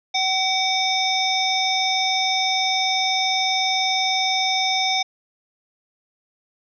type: harmonic tone with a mistuned harmonic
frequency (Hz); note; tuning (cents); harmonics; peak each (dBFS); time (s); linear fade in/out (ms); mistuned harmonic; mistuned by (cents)
759; F#5; +44; 1 / 3 / 5 / 7 / 8; -23 / -25 / -23 / -26 / -33; 0.14-5.03; 10; 5; -69
effects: none